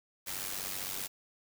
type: noise with amplitude modulation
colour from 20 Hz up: white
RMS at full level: -35 dBFS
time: 0.26-1.08 s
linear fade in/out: 20 ms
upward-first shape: sine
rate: 95.5 Hz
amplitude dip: 70%
effects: none